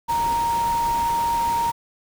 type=tone in noise; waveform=sine; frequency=932.3 Hz; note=A#5; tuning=in tune; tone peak=-19 dBFS; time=0.08-1.72 s; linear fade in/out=20 ms; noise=pink; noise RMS=-33 dBFS; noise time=0.08-1.72 s; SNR=+11 dB; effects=none